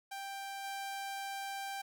sawtooth tone with level steps, 787 Hz, G5, 7 cents sharp, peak -37 / -35 dBFS, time 0.11-1.82 s, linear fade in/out 10 ms, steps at 0.64 s, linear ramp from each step 2 ms, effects none

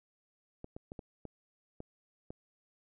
clicks, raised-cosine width 2 ms, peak -30 dBFS, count 7, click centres 0.644 / 0.765 / 0.919 / 0.992 / 1.253 / 1.804 / 2.305 s, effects none

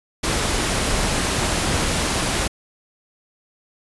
pink noise, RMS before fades -21 dBFS, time 0.23-2.48 s, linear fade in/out 10 ms, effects resampled to 24000 Hz

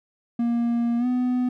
triangle tone with pitch glide, 235.6 to 249.6 Hz, A#3 to B3, +19 to +19 cents, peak -18 dBFS, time 0.39-1.49 s, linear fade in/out 5 ms, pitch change +100 cents, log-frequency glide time 0.98-1.06 s, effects none

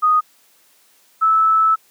sine tone pair in turn, 1243 / 1308.6 Hz, D#6 / E6, -2 / -13 cents, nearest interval minor second, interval 89 cents, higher second, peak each -11 dBFS, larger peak neither, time 0.02-0.21 / 1.21-1.76 s, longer second, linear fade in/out 20 ms, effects white hiss -55 dBFS RMS until 1.9 s + high-pass 200 Hz 12 dB/octave

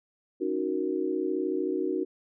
sine chord, D# minor seventh, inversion third, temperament equal, 277.2 / 311.1 / 370 / 466.2 Hz, C#4 / D#4 / F#4 / A#4, 0 / 0 / 0 / 0 cents, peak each -35 / -31 / -29 / -35 dBFS, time 0.4-2.05 s, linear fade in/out 20 ms, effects none

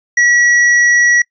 sine tone with tanh clipping, 1929 Hz, B6, 41 cents flat, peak -9 dBFS, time 0.17-1.22 s, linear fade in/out 5 ms, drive 17 dB, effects noise-tail reverb RT60 0.1 s tail -25 dB re dry + resampled to 16000 Hz

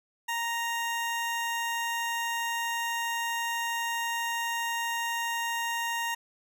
20% pulse tone, 932.3 Hz, A#5, in tune, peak -24 dBFS, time 0.28-6.15 s, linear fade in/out 10 ms, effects none

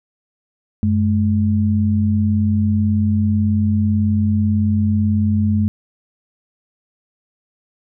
sine tone pair together, 94.7 / 212.9 Hz, F#2 / G#3, +41 / +43 cents, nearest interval octave + major second, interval 1402 cents, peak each -16 dBFS, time 0.83-5.68 s, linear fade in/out 0 ms, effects none

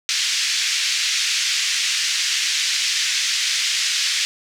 white band-pass noise, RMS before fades -21 dBFS, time 0.09-4.25 s, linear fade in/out 0 ms, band 1900 to 6200 Hz, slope 24 dB/octave, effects none

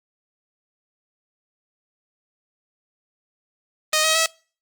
5% pulse tone with pitch steps, 621 / 634.4 / 648.1 Hz, D#5 / D#5 / E5, -3 / +33 / -30 cents, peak -5 dBFS, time 3.93-4.26 s, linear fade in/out 2 ms, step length 110 ms, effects noise-tail reverb RT60 0.4 s tail -25 dB re dry + Opus 32 kbps

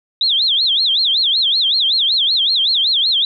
sine tone with vibrato, 3656 Hz, A#7, 34 cents flat, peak -12 dBFS, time 0.21-3.25 s, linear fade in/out 2 ms, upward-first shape sine, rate 5.3 Hz, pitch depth 270 cents each way, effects none

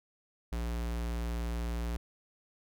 square tone, 58.27 Hz, A#1, in tune, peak -33 dBFS, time 0.52-1.97 s, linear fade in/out 5 ms, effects none

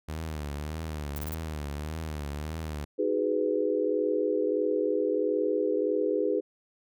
sawtooth tone with vibrato, 76 Hz, D#2, 40 cents flat, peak -29 dBFS, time 0.08-2.85 s, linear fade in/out 10 ms, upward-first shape triangle, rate 1.7 Hz, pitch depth 120 cents each way
violet noise bursts, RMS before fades -39 dBFS, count 4, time 1.16-1.344 s, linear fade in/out 2 ms, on 25 ms, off 28 ms
sine chord, G# minor seventh, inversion second, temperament just, 311.5 / 373.8 / 415.3 / 498.4 Hz, D#4 / F#4 / G#4 / B4, +2 / +18 / 0 / +16 cents, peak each -31 / -33 / -28 / -29 dBFS, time 2.98-6.41 s, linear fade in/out 20 ms
effects none

